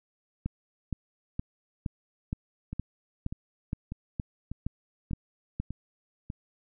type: two click trains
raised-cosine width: 5 ms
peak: -23 / -18 dBFS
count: 7 / 12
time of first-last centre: 2.73-6.301 / 0.46-5.6 s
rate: 1.68 / 2.14 Hz
effects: none